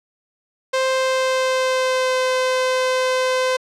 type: tone with pitch glide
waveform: sawtooth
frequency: 523.3 to 513.7 Hz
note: C5 to C5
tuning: 0 to -32 cents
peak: -13 dBFS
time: 0.73-3.57 s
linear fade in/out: 10 ms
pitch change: -32 cents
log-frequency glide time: 0.87-2.2 s
effects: low-pass 7000 Hz 12 dB/octave